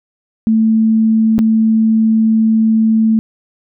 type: tone with dropouts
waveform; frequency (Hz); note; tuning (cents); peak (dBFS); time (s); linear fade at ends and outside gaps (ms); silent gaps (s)
sine; 221.5; A3; +12; -8; 0.47-3.19; 0; 1.382-1.39
effects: none